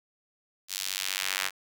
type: tone with high-pass filter sweep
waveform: sawtooth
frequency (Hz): 95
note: F#2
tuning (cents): +46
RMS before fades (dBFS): -32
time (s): 0.68-1.51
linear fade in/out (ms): 50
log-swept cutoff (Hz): 4600 to 1700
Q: 0.99
effects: none